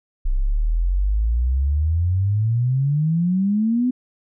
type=exponential sweep; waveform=sine; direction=up; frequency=30.87 to 256.2 Hz; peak=-16 dBFS; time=0.25-3.91 s; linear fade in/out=10 ms; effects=none